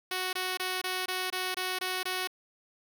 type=tone bursts; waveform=5% pulse; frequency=370 Hz; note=F#4; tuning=in tune; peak=-19 dBFS; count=9; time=0.11-2.274 s; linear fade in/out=5 ms; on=220 ms; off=23 ms; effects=none